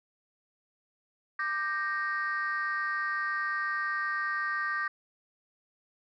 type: chord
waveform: sine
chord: G minor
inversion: second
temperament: equal with one note detuned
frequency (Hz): 1185.6 / 1568 / 1864.7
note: D6 / G6 / Bb6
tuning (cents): +16 / 0 / 0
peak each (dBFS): -32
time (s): 1.39-4.88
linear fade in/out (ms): 5
effects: tanh soft clip ceiling -23 dBFS